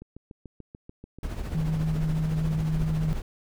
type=click train; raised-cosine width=3 ms; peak=-29 dBFS; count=12; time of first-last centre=0.02-1.623 s; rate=6.86 Hz
type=noise with tremolo; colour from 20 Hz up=brown; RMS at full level=-29 dBFS; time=1.23-3.22 s; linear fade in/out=2 ms; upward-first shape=triangle; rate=14 Hz; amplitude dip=60%
type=tone with vibrato; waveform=sine; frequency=157.4 Hz; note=D#3; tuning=20 cents sharp; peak=-24 dBFS; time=1.55-3.13 s; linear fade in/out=0 ms; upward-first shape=square; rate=6.9 Hz; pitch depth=11 cents each way
effects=none